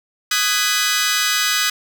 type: chord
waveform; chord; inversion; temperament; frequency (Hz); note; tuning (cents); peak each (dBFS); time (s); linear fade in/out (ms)
15% pulse; G# minor seventh; second; just; 1245.9 / 1495.1 / 1661.2 / 1993.5; D#6 / F#6 / G#6 / B6; +2 / +18 / 0 / +16; -16; 0.31-1.7; 5
effects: none